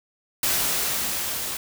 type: noise with level ramp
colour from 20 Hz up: white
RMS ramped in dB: -22 to -30 dBFS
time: 0.43-1.57 s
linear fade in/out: 2 ms
effects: none